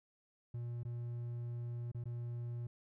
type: tone with dropouts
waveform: triangle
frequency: 119.4 Hz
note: A#2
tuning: 42 cents sharp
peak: -37 dBFS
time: 0.54-2.67 s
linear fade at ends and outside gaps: 5 ms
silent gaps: 0.833-0.85 / 1.917-1.946 / 2.04-2.055 s
effects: none